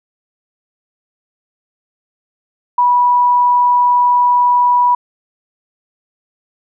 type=tone; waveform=sine; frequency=978 Hz; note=B5; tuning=17 cents flat; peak=-8 dBFS; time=2.78-4.95 s; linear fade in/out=5 ms; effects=none